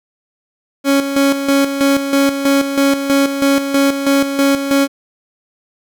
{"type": "tone with tremolo", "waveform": "30% pulse", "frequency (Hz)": 277.2, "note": "C#4", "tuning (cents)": 0, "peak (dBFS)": -7, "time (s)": [0.84, 4.88], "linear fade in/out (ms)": 50, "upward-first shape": "square", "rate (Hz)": 3.1, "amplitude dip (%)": 60, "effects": []}